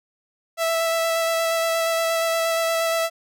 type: tone with vibrato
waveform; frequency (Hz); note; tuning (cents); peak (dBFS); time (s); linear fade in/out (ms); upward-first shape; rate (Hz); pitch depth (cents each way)
sawtooth; 659.3; E5; 0; -16; 0.57-3.1; 50; square; 8.5; 9
effects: none